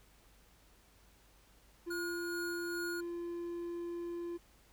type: tone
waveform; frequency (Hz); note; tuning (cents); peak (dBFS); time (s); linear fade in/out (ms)
triangle; 344.1; F4; -26; -36; 1.86-4.38; 20
type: tone with tremolo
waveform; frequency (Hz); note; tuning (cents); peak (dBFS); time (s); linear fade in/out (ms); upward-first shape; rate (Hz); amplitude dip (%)
square; 1436; F6; +48; -39; 1.9-3.01; 10; sine; 2.4; 30
effects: added 50 Hz sine -66 dBFS peak until 4.72 s + pink hiss -66 dBFS RMS until 4.72 s